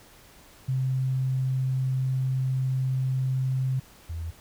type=tone pair in turn; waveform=sine; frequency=130.81 / 82.41 Hz; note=C3 / E2; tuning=0 / 0 cents; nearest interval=minor sixth; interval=800 cents; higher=first; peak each=-23 / -30 dBFS; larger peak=first; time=0.68-3.8 / 4.09-4.31 s; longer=first; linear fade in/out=10 ms; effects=pink hiss -53 dBFS RMS until 4.4 s